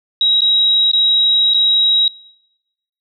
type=tone with dropouts; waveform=sine; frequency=3833 Hz; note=A#7; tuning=47 cents sharp; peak=-10 dBFS; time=0.21-2.08 s; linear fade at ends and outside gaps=2 ms; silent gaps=0.407-0.418 / 0.915-0.933 / 1.537-1.544 s; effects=noise-tail reverb RT60 1.0 s tail -26 dB re dry